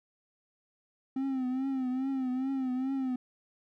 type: tone with vibrato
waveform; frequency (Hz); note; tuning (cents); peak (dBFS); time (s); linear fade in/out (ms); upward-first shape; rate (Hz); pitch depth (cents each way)
triangle; 261.6; C4; 0; -27; 1.16-3.16; 5; triangle; 2.4; 79
effects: none